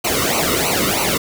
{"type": "noise with flanger", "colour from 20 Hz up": "pink", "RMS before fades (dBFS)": -18, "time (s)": [0.04, 1.18], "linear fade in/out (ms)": 10, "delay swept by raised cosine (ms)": [0.57, 1.25], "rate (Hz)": 3.1, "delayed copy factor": -0.9, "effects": []}